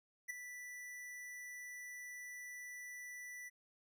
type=tone with ADSR envelope; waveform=square; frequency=1973 Hz; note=B6; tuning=2 cents flat; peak=-38 dBFS; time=0.28-3.5 s; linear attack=22 ms; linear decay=9 ms; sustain=-10 dB; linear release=25 ms; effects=none